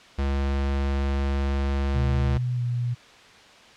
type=tone; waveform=square; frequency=69 Hz; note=C#2; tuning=7 cents flat; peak=-23 dBFS; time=0.18-2.38 s; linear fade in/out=10 ms
type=tone with pitch glide; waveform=sine; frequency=123.8 to 121.18 Hz; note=B2 to B2; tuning=+5 to -32 cents; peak=-23 dBFS; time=1.94-2.95 s; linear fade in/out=20 ms; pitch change=-37 cents; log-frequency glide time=2.55-2.61 s
effects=white hiss -49 dBFS RMS until 3.76 s + low-pass 4000 Hz 12 dB/octave